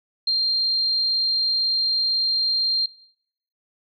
sine tone, 4186 Hz, C8, in tune, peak -18 dBFS, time 0.27-2.86 s, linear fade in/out 5 ms, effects noise-tail reverb RT60 0.7 s tail -21 dB re dry

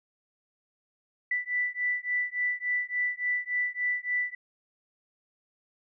sine beating tone pair, 1975.5 / 1979 Hz, B6 / B6, 0 / +3 cents, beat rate 3.5 Hz, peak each -30 dBFS, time 1.31-4.35 s, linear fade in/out 5 ms, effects none

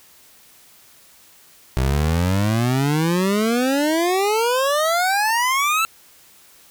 25% pulse exponential sweep, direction up, 62.7 to 1348 Hz, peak -13 dBFS, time 1.77-5.85 s, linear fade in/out 0 ms, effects white hiss -50 dBFS RMS until 6.7 s

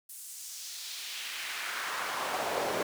brown noise with high-pass filter sweep, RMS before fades -36 dBFS, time 0.09-2.83 s, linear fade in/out 5 ms, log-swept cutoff 10000 to 450 Hz, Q 1.4, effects none

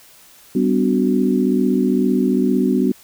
sine chord, G major seventh, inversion none, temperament equal with one note detuned, 196 / 251.5 / 293.7 / 370 Hz, G3 / B3 / D4 / F#4, 0 / +32 / 0 / 0 cents, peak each -19 / -17 / -22 / -21 dBFS, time 0.55-2.92 s, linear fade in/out 5 ms, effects white hiss -47 dBFS RMS until 3.03 s

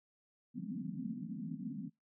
white band-pass noise, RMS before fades -42 dBFS, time 0.54-1.9 s, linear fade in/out 20 ms, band 150 to 270 Hz, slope 96 dB/octave, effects noise-tail reverb RT60 0.2 s tail -25 dB re dry

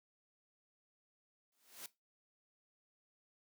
white noise with exponential growth, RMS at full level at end -45 dBFS, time 1.52-1.86 s, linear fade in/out 2 ms, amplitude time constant 72 ms, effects noise-tail reverb RT60 0.2 s tail -17 dB re dry + high-pass 200 Hz 12 dB/octave

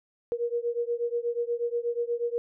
sine beating tone pair, 470.6 / 478.9 Hz, A#4 / A#4, +16 / +47 cents, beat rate 8.3 Hz, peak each -29 / -30 dBFS, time 0.32-2.38 s, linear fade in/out 0 ms, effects none

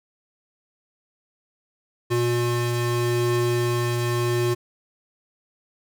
square tone pair together, 119.9 / 358.9 Hz, A#2 / F4, +49 / +47 cents, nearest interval octave + perfect fifth, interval 1898 cents, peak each -24 dBFS, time 2.1-4.55 s, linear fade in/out 20 ms, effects none

